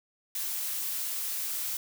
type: noise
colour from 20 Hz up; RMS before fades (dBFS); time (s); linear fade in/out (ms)
blue; -33; 0.35-1.77; 2
effects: none